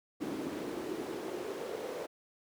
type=noise with high-pass filter sweep; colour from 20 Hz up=brown; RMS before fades=-39 dBFS; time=0.2-2.07 s; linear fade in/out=20 ms; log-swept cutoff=280 to 480 Hz; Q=3.3; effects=none